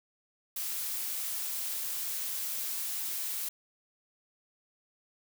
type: noise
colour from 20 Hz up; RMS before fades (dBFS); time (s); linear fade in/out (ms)
blue; -35; 0.56-3.49; 5
effects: none